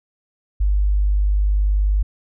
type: tone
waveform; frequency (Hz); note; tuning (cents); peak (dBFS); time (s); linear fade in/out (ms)
sine; 50.1; G1; +38; -14; 0.6-2.03; 10
effects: none